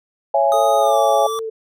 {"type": "chord", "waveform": "sine", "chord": "C# minor", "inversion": "none", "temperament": "equal with one note detuned", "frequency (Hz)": [554.4, 669.2, 830.6], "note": ["C#5", "E5", "G#5"], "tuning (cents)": [0, 26, 0], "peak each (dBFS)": -17, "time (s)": [0.34, 1.27], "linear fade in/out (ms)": 5}
{"type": "tone with pitch glide", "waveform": "square", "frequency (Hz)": [1244.5, 1161.2], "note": ["D#6", "D6"], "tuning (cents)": [0, -20], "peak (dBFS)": -24, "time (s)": [0.52, 1.39], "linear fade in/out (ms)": 0, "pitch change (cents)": -120, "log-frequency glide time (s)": [0.79, 0.99]}
{"type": "tone with vibrato", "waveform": "sine", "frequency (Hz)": 440, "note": "A4", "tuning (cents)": 0, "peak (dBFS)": -23, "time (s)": [0.53, 1.5], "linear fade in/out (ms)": 10, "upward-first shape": "sine", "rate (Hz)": 2.6, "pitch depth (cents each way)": 35}
{"effects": []}